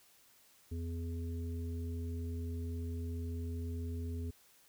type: harmonic tone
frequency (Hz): 83.7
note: E2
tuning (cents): +27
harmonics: 1 / 3 / 5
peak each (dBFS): -37 / -45 / -50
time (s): 0.71-4.31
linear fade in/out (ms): 10
effects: white hiss -65 dBFS RMS until 4.68 s